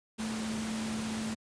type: tone in noise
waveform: sine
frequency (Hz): 220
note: A3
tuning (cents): 0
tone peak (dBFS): -33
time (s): 0.18-1.35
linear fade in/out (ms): 20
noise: pink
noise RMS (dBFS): -39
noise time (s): 0.18-1.35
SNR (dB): +3
effects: high-pass 100 Hz 12 dB/octave + resampled to 22050 Hz